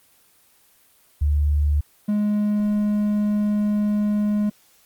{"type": "tone pair in turn", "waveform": ["sine", "triangle"], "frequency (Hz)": [73.5, 208.5], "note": ["D2", "G#3"], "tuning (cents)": [2, 7], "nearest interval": "octave + tritone", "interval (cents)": 1805, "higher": "second", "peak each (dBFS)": [-16, -16], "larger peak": "neither", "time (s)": [[1.21, 1.81], [2.08, 4.5]], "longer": "second", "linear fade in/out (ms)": 10, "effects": ["white hiss -57 dBFS RMS until 4.85 s", "Opus 24 kbps"]}